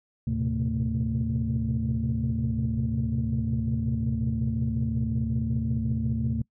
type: tone cluster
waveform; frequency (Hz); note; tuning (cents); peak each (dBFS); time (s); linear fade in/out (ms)
sine; 76.1 / 110.1 / 124.8 / 130.3 / 224.7; D#2 / A2 / B2 / C3 / A3; -38 / +2 / +19 / -7 / +37; -31 / -30 / -32 / -30 / -28; 0.27-6.42; 5
effects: noise-tail reverb RT60 0.1 s tail -25 dB re dry + tanh soft clip ceiling -17 dBFS